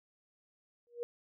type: tone with exponential growth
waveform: sine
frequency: 476.7 Hz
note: A#4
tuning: 39 cents sharp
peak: -31 dBFS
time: 0.87-1.03 s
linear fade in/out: 0 ms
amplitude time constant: 33 ms
effects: none